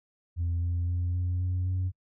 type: tone with pitch steps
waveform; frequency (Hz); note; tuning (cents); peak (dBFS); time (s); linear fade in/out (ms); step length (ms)
sine; 85.5 / 86.79 / 88.11 / 89.44 / 90.79 / 92.17; F2 / F2 / F2 / F2 / F#2 / F#2; -36 / -10 / +16 / +42 / -32 / -6; -24; 0.36-1.92; 50; 260
effects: noise-tail reverb RT60 0.1 s tail -26 dB re dry + tanh soft clip ceiling -24 dBFS